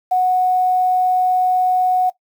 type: tone with quantisation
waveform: sine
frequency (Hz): 736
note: F#5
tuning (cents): -9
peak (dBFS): -12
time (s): 0.11-2.1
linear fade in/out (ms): 10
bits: 7
effects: noise-tail reverb RT60 0.1 s tail -17 dB re dry